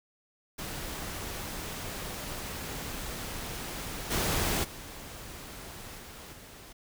pink noise with level steps, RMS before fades -38 / -29 / -44 / -46 / -49 dBFS, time 0.58-6.73 s, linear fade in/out 10 ms, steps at 4.1 / 4.63 / 5.97 / 6.32 s, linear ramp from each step 20 ms, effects none

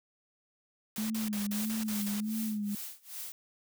white noise bursts, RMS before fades -40 dBFS, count 7, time 0.96-2.204 s, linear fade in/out 2 ms, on 140 ms, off 44 ms
sine tone with vibrato, 212.4 Hz, G#3, 39 cents sharp, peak -31 dBFS, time 0.98-2.75 s, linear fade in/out 2 ms, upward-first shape sine, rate 1.6 Hz, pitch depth 67 cents each way
blue noise with tremolo, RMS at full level -40 dBFS, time 1.51-3.32 s, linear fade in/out 0 ms, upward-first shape sine, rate 2.5 Hz, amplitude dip 95%
effects none

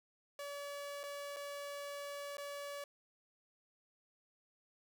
sawtooth tone with dropouts, 571 Hz, D5, 49 cents flat, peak -39 dBFS, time 0.39-2.84 s, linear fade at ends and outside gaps 2 ms, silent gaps 1.033-1.037 / 1.363-1.367 / 2.37-2.381 s, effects none

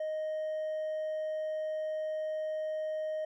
sine tone with hard clipping, 622.3 Hz, D#5, in tune, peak -33 dBFS, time 0-3.25 s, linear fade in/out 5 ms, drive 2 dB, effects none

